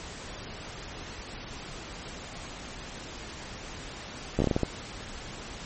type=slowing click train; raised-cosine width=2 ms; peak=-11 dBFS; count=8; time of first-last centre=4.39-4.633 s; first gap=13 ms; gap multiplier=1.32; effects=pink hiss -41 dBFS RMS until 5.65 s + MP3 32 kbps